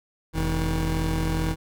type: tone pair together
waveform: 25% pulse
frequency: 42.38 / 160 Hz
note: E1 / D#3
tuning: +49 / +49 cents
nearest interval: octave + major seventh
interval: 2300 cents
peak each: -22 dBFS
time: 0.33-1.56 s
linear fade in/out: 50 ms
effects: none